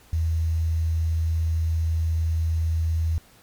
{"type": "tone with quantisation", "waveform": "sine", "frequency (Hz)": 81.3, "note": "E2", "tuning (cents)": -23, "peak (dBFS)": -20, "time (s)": [0.13, 3.18], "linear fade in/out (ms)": 0, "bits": 8, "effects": ["pink hiss -54 dBFS RMS until 3.42 s", "MP3 96 kbps"]}